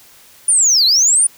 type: linear two-way sweep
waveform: sine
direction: down then up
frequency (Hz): 9610 to 3951 to 9610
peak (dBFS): -7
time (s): 0.48-1.27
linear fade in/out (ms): 5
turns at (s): 0.85
effects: tanh soft clip ceiling -7 dBFS + white hiss -45 dBFS RMS until 1.37 s